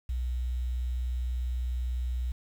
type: tone with quantisation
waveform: sine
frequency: 61.74 Hz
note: B1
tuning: in tune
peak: -28 dBFS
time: 0.09-2.32 s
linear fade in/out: 5 ms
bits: 9
effects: none

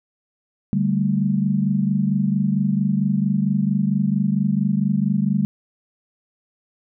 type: chord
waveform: sine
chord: D suspended fourth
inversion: none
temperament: just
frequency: 146.83 / 195.78 / 220.2 Hz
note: D3 / G3 / A3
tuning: 0 / -2 / +2 cents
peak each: -23 / -19 / -23 dBFS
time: 0.73-5.45 s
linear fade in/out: 0 ms
effects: none

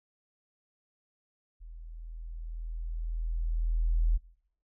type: tone with level ramp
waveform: sine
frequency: 40.93 Hz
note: E1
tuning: 12 cents flat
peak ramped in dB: -43 to -21 dBFS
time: 1.6-4.18 s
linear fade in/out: 20 ms
effects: noise-tail reverb RT60 0.8 s tail -24 dB re dry

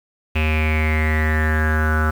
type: tone with low-pass filter sweep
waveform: square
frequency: 77.78 Hz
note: D#2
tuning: in tune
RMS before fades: -18 dBFS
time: 0.35-2.11 s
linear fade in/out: 10 ms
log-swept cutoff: 2600 to 1400 Hz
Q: 9.6
effects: 7-bit

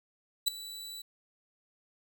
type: tone with ADSR envelope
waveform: sawtooth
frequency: 3951 Hz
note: B7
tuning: in tune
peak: -18 dBFS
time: 0.46-1.02 s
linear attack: 21 ms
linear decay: 3 ms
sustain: -20 dB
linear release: 8 ms
effects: none

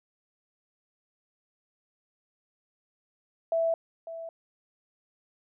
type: tone with echo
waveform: sine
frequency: 660 Hz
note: E5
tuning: 2 cents sharp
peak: -23 dBFS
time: 3.52-3.74 s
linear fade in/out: 2 ms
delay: 550 ms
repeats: 1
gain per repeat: -13 dB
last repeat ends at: 4.29 s
effects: none

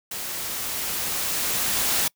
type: noise with level ramp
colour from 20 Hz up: white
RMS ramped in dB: -32 to -22 dBFS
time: 0.11-2.08 s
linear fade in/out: 5 ms
effects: noise-tail reverb RT60 0.1 s tail -25 dB re dry

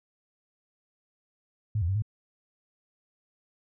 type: tone with pitch steps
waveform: sine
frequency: 106.6 / 84.3 / 96.5 / 107.3 Hz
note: G#2 / E2 / G2 / A2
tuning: +46 / +39 / -27 / -43 cents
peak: -24 dBFS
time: 1.75-2.022 s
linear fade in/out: 5 ms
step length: 68 ms
effects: none

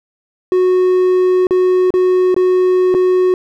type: tone with dropouts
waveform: triangle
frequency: 367.3 Hz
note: F#4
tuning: 13 cents flat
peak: -7 dBFS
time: 0.52-3.34 s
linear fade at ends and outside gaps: 1 ms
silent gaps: 1.469-1.508 / 1.905-1.939 / 2.344-2.364 / 2.942-2.948 s
effects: none

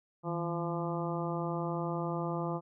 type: harmonic tone with a mistuned harmonic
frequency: 171.4 Hz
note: F3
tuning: 32 cents flat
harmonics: 1 / 2 / 3 / 4 / 5 / 6 / 7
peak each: -35 / -38 / -40 / -41 / -42 / -43 / -43 dBFS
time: 0.23-2.61 s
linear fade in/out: 50 ms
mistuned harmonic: 1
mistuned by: -98 cents
effects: none

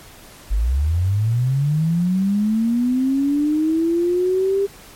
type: linear sweep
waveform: sine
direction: up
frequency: 45.97 to 400.6 Hz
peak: -15 dBFS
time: 0.5-4.67 s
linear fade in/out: 20 ms
effects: pink hiss -43 dBFS RMS until 4.95 s + MP3 64 kbps

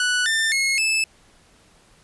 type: tone with pitch steps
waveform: sawtooth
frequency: 1480 / 1790.8 / 2167 / 2622 Hz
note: F#6 / A6 / C#7 / E7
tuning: 0 / +30 / -40 / -10 cents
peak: -15 dBFS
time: 0-1.04 s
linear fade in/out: 2 ms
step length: 260 ms
effects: pink hiss -55 dBFS RMS until 2.03 s + resampled to 24000 Hz

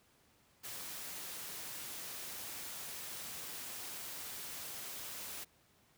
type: noise with amplitude modulation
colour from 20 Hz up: white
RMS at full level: -44 dBFS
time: 0.63-5.45 s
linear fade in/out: 20 ms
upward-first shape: sine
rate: 242 Hz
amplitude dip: 25%
effects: pink hiss -69 dBFS RMS until 5.97 s + high-pass 60 Hz 12 dB/octave

